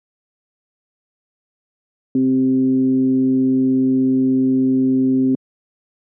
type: tone with frequency modulation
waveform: sine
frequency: 261.6 Hz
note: C4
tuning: in tune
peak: -12 dBFS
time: 2.15-5.35 s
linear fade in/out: 2 ms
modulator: 130 Hz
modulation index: 0.46
effects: high-pass 150 Hz 12 dB/octave